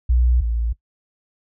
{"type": "tone pair in turn", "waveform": "sine", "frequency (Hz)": [60.9, 57.33], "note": ["B1", "A#1"], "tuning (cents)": [-24, -28], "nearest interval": "minor second", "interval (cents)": 104, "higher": "first", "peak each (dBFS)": [-12, -18], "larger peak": "first", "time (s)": [[0.09, 0.41], [0.41, 0.73]], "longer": "neither", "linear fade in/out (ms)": 10, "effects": ["noise-tail reverb RT60 0.1 s tail -19 dB re dry", "tanh soft clip ceiling -8 dBFS"]}